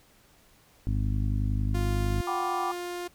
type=harmonic tone; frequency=51 Hz; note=G#1; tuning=31 cents flat; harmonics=1 / 2 / 3 / 4 / 5 / 6; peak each=-27 / -28 / -40 / -38 / -37 / -45 dBFS; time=0.87-2.21 s; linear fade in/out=0 ms
type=tone with pitch glide; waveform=sawtooth; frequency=350 to 352.6 Hz; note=F4 to F4; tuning=+4 to +17 cents; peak=-29 dBFS; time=1.74-3.08 s; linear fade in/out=10 ms; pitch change=+13 cents; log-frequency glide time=2.07-2.41 s
type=chord; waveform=sine; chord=G major seventh; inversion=third; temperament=equal; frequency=740 / 784 / 987.8 / 1174.7 Hz; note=F#5 / G5 / B5 / D6; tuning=0 / 0 / 0 / 0 cents; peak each=-34 / -33 / -35 / -31 dBFS; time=2.27-2.72 s; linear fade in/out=5 ms
effects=pink hiss -60 dBFS RMS until 3.14 s